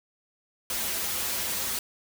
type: noise with comb filter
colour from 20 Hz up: white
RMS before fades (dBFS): -30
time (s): 0.7-1.79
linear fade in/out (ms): 2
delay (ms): 6.7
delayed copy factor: -1
effects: none